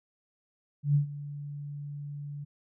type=tone with ADSR envelope; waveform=sine; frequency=144.6 Hz; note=D3; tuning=27 cents flat; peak=-19 dBFS; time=0.83-2.45 s; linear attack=120 ms; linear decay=110 ms; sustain=-17 dB; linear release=17 ms; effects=none